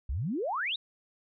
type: exponential sweep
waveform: sine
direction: up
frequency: 55 to 3951 Hz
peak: -29 dBFS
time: 0.09-0.76 s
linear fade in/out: 5 ms
effects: none